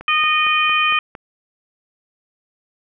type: click train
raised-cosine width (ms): 0.5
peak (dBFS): -18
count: 6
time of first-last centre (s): 0.01-1.152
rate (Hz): 4.38
type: harmonic tone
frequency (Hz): 616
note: D#5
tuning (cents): -17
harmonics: 2 / 3 / 4 / 5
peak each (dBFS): -18 / -24 / -17 / -22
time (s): 0.08-0.99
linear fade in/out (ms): 2
effects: none